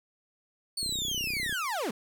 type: linear sweep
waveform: 30% pulse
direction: down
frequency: 4500 to 181.6 Hz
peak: -27 dBFS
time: 0.77-1.91 s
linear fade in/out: 5 ms
type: click train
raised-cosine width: 3 ms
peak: -29 dBFS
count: 23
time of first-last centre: 0.83-1.526 s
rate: 31.6 Hz
effects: none